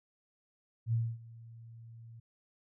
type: tone with ADSR envelope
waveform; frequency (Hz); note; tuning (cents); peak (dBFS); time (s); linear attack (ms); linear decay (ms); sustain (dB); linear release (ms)
sine; 114.9; A#2; -25; -26; 0.86-2.2; 68; 250; -22; 7
effects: none